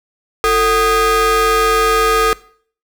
40% pulse ring-modulated tone, 398.5 Hz, G4, 28 cents sharp, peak -7 dBFS, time 0.44-2.33 s, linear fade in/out 0 ms, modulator 845 Hz, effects noise-tail reverb RT60 0.5 s tail -20 dB re dry

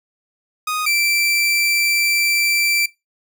sawtooth tone pair in turn, 1244.5 / 2341 Hz, D#6 / D7, 0 / -6 cents, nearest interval major seventh, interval 1094 cents, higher second, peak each -16 / -12 dBFS, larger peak second, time 0.67-0.86 / 0.86-2.86 s, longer second, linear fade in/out 5 ms, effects noise-tail reverb RT60 0.2 s tail -20 dB re dry

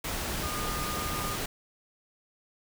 sine tone in noise, 1219 Hz, D#6, 36 cents flat, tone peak -36 dBFS, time 0.43-1.36 s, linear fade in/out 5 ms, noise pink, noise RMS -33 dBFS, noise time 0.04-1.46 s, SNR -6 dB, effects none

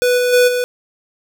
square tone with level steps, 493.9 Hz, B4, in tune, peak -12 / -14 / -9 / -16 dBFS, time 0.02-0.64 s, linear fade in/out 0 ms, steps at 0.17 / 0.32 / 0.47 s, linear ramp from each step 20 ms, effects none

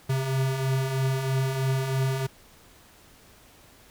square beating tone pair, 130.4 / 133.5 Hz, C3 / C3, -5 / +35 cents, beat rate 3.1 Hz, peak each -33 / -25 dBFS, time 0.09-2.27 s, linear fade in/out 10 ms, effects pink hiss -54 dBFS RMS until 3.9 s

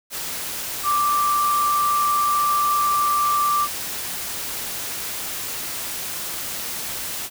sine tone in noise, 1174.7 Hz, D6, in tune, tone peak -17 dBFS, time 0.83-3.68 s, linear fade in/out 50 ms, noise white, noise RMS -29 dBFS, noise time 0.1-7.3 s, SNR +9 dB, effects none

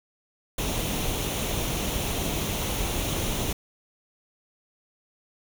pink noise with comb filter, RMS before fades -28 dBFS, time 0.58-3.53 s, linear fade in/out 5 ms, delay 0.31 ms, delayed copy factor +0.5, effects none

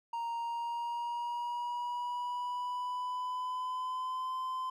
triangle tone with pitch glide, 932.3 to 1028.5 Hz, A#5 to C6, 0 to -30 cents, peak -32 dBFS, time 0.13-4.7 s, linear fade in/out 5 ms, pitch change +170 cents, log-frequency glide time 0.36-4.34 s, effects none

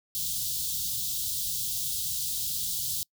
white band-stop noise, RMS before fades -31 dBFS, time 0.15-3.03 s, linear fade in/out 0 ms, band 180 to 3300 Hz, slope 48 dB/octave, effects noise-tail reverb RT60 0.1 s tail -26 dB re dry

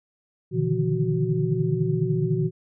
sine tone cluster, 120.8 / 145.3 / 155.2 / 169 / 371.7 Hz, B2 / D3 / D#3 / E3 / F#4, -38 / -18 / -4 / +43 / +8 cents, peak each -27 dBFS, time 0.51-2.51 s, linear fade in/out 50 ms, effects none

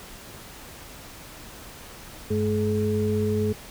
sine tone cluster, 98.7 / 213.7 / 425.6 Hz, G2 / G#3 / G#4, +12 / +50 / +42 cents, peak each -26 / -26 / -25 dBFS, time 2.3-3.53 s, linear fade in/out 10 ms, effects pink hiss -43 dBFS RMS until 3.7 s

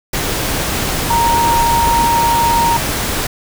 sine tone in noise, 932.3 Hz, A#5, in tune, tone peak -11 dBFS, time 1.1-2.77 s, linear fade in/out 5 ms, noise pink, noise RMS -18 dBFS, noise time 0.13-3.27 s, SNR +4 dB, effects none

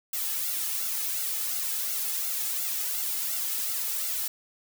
blue noise with flanger, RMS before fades -30 dBFS, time 0.13-4.28 s, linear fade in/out 5 ms, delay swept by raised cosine 1.4 to 2.38 ms, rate 2.8 Hz, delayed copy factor +0.9, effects none

